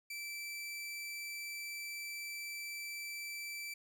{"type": "tone", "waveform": "sawtooth", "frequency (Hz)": 2328, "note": "D7", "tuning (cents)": -16, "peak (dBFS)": -38, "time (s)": [0.1, 3.74], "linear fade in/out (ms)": 5, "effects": []}